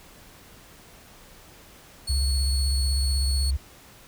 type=tone; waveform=30% pulse; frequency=4385 Hz; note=C#8; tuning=20 cents flat; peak=-26 dBFS; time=2.07-3.51 s; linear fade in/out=10 ms
type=tone with vibrato; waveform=sine; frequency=67.4 Hz; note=C#2; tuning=48 cents flat; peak=-21 dBFS; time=2.09-3.57 s; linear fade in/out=10 ms; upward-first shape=square; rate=16 Hz; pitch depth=94 cents each way
effects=pink hiss -50 dBFS RMS until 4.07 s